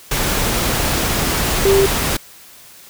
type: tone in noise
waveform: sine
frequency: 392 Hz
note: G4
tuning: in tune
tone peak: -10 dBFS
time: 1.65-1.86 s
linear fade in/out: 5 ms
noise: pink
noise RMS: -18 dBFS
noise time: 0.11-2.17 s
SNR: +5 dB
effects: white hiss -42 dBFS RMS until 2.89 s